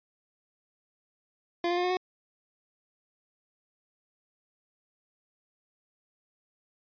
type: tone with pitch steps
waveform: 25% pulse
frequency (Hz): 345.6 / 351 / 356.5 / 362.2 / 367.8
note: F4 / F4 / F4 / F#4 / F#4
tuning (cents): -18 / +9 / +36 / -37 / -10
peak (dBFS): -22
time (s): 1.64-1.97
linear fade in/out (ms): 2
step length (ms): 66
effects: resampled to 11025 Hz